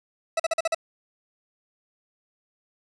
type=tone bursts; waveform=40% pulse; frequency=655 Hz; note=E5; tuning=11 cents flat; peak=-20 dBFS; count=6; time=0.37-0.747 s; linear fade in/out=5 ms; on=27 ms; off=43 ms; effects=resampled to 22050 Hz + 8-bit